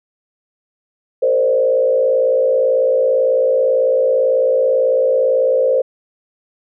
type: tone with frequency modulation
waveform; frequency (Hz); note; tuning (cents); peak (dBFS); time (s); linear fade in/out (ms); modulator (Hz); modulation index
sine; 523.3; C5; 0; -11; 1.22-5.82; 10; 58.1; 0.96
effects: none